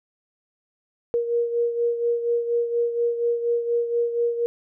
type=beating tone pair; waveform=sine; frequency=471.2 / 475.4 Hz; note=A#4 / A#4; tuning=+19 / +34 cents; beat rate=4.2 Hz; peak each=-21 / -28 dBFS; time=1.14-4.46 s; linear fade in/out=0 ms; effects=none